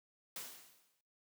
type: noise with exponential decay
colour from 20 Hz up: white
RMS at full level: -43 dBFS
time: 0.36-1.01 s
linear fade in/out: 2 ms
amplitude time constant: 140 ms
effects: noise-tail reverb RT60 0.5 s tail -22 dB re dry + high-pass 150 Hz 12 dB/octave